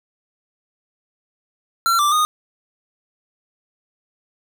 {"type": "tone with pitch steps", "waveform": "square", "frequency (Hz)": [1360, 1176, 1234], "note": ["F6", "D6", "D#6"], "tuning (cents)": [-46, 2, -15], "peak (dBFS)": -15, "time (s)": [1.86, 2.25], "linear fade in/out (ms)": 0, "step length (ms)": 130, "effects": []}